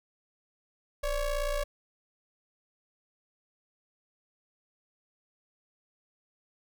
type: ring-modulated tone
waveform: square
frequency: 277.2 Hz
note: C#4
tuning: in tune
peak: -26 dBFS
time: 1.03-1.64 s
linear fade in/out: 10 ms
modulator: 306 Hz
effects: 11-bit